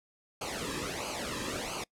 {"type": "noise with flanger", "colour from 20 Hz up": "pink", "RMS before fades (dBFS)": -36, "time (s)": [0.41, 1.84], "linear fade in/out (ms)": 5, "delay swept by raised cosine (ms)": [0.54, 1.42], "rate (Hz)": 1.5, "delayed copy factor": -0.8, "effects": ["noise-tail reverb RT60 0.1 s tail -24 dB re dry", "low-pass 9000 Hz 12 dB/octave"]}